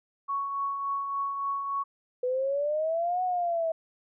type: tone with tremolo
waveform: sine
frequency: 1112 Hz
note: C#6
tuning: 5 cents sharp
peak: -26 dBFS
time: 0.28-1.84 s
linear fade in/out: 20 ms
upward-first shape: triangle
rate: 3.5 Hz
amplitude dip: 45%
type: exponential two-way sweep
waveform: sine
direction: up then down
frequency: 493.9 to 740 to 644 Hz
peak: -25 dBFS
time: 2.23-3.72 s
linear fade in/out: 5 ms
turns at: 3.23 s
effects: none